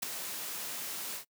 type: noise with ADSR envelope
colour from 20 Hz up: white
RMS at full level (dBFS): -31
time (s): 0.02-1.25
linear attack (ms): 11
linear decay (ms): 6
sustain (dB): -8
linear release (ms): 95
effects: noise-tail reverb RT60 0.1 s tail -24 dB re dry + high-pass 150 Hz 12 dB/octave